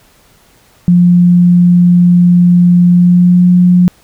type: tone with pitch glide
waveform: sine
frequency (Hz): 176.2 to 178.76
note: F3 to F3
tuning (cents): +16 to +41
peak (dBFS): -3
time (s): 0.88-3.88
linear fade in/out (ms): 0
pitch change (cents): +25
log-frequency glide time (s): 2.9-3.47
effects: pink hiss -47 dBFS RMS until 4.03 s